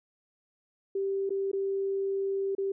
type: tone with dropouts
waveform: sine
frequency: 391.2 Hz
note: G4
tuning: 4 cents flat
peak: -27 dBFS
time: 0.95-2.72 s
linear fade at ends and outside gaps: 5 ms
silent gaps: 1.294-1.304 / 1.516-1.531 / 2.551-2.581 s
effects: none